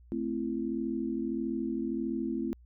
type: chord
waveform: sine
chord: A minor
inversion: none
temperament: equal with one note detuned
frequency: 220 / 261.6 / 335 Hz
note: A3 / C4 / E4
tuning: 0 / 0 / +28 cents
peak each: -35 / -34 / -34 dBFS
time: 0.12-2.53 s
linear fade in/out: 0 ms
effects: added 60 Hz sine -53 dBFS peak until 2.65 s